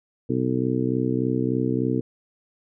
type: harmonic tone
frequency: 63.4 Hz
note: B1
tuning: 46 cents sharp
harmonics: 2 / 3 / 4 / 5 / 6 / 7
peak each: -27 / -31 / -25 / -27 / -31 / -29 dBFS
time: 0.29-2.01 s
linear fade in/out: 10 ms
effects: none